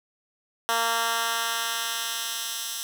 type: tone with high-pass filter sweep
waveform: 10% pulse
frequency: 230 Hz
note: A#3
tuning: 23 cents flat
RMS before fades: -28 dBFS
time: 0.69-2.83 s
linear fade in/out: 0 ms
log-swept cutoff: 810 to 4500 Hz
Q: 0.71
effects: none